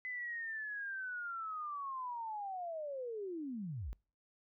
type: linear sweep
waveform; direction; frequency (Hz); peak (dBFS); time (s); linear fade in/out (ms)
sine; down; 2027 to 41.2; -39; 0.05-3.93; 0
effects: noise-tail reverb RT60 0.4 s tail -26 dB re dry